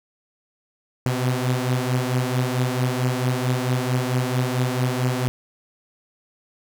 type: beating tone pair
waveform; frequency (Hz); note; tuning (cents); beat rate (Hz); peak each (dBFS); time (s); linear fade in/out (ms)
sawtooth; 125 / 129.5; B2 / C3; +21 / -17; 4.5; -18 / -21; 1.06-5.28; 0
effects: none